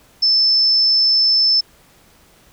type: tone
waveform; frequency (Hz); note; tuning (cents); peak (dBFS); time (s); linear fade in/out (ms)
sine; 5274; E8; 0; -11; 0.22-1.61; 10
effects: pink hiss -51 dBFS RMS until 2.52 s